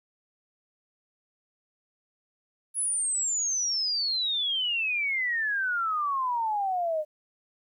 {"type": "exponential sweep", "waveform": "sine", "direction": "down", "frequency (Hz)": [10560, 600], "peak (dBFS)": -25, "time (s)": [2.74, 7.05], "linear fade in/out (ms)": 50, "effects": ["11-bit"]}